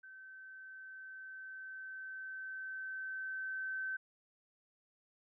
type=tone with level ramp; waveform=sine; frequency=1539 Hz; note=G6; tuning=32 cents flat; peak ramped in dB=-51 to -36 dBFS; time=0.03-3.97 s; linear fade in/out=10 ms; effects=none